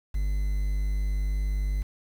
triangle tone with quantisation, 49.89 Hz, G1, 31 cents sharp, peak -22 dBFS, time 0.14-1.83 s, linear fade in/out 10 ms, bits 8, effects none

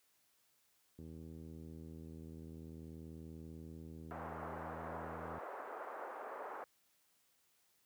click train, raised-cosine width 3 ms, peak -39 dBFS, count 354, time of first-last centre 0.99-5.381 s, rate 80.4 Hz
pink band-pass noise, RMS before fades -47 dBFS, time 4.11-6.64 s, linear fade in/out 0 ms, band 450 to 1400 Hz, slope 24 dB/octave
effects white hiss -75 dBFS RMS until 7.85 s + high-pass 60 Hz 12 dB/octave

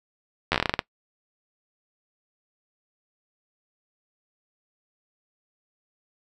slowing click train, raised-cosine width 0.3 ms, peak -5 dBFS, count 11, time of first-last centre 0.52-0.792 s, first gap 11 ms, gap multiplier 1.19, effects noise-tail reverb RT60 0.1 s tail -22 dB re dry

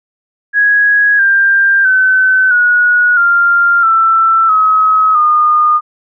sine tone with pitch steps, 1661.2 / 1589.9 / 1521.6 / 1456.2 / 1393.7 / 1333.8 / 1276.5 / 1221.7 Hz, G#6 / G6 / F#6 / F#6 / F6 / E6 / D#6 / D#6, 0 / +24 / +48 / -28 / -4 / +20 / +44 / -32 cents, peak -6 dBFS, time 0.53-5.81 s, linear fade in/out 50 ms, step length 660 ms, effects none

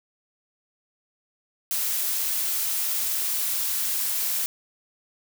blue noise, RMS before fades -26 dBFS, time 1.71-4.46 s, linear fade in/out 0 ms, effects none

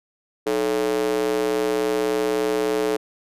square tone with high-pass filter, 61.74 Hz, B1, in tune, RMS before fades -22 dBFS, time 0.46-2.97 s, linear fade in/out 10 ms, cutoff 400 Hz, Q 4.6, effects resampled to 32000 Hz

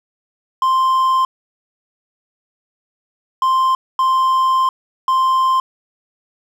triangle tone bursts at uneven times, 1046.5 Hz, C6, in tune, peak -10 dBFS, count 4, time 0.62-1.25 / 3.42-3.75 / 3.99-4.69 / 5.08-5.6 s, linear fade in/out 2 ms, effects none

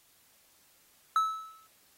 triangle tone with exponential decay, 1303 Hz, E6, 20 cents flat, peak -19 dBFS, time 1.16-1.67 s, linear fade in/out 1 ms, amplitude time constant 110 ms, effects white hiss -64 dBFS RMS until 1.97 s + AAC 48 kbps

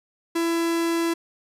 45% pulse tone, 334.4 Hz, E4, 25 cents sharp, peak -21 dBFS, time 0.35-1.14 s, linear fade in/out 10 ms, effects resampled to 32000 Hz

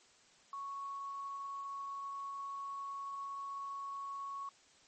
sine tone with quantisation, 1109 Hz, C#6, in tune, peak -40 dBFS, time 0.53-4.49 s, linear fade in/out 2 ms, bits 10, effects white hiss -65 dBFS RMS until 4.87 s + MP3 32 kbps

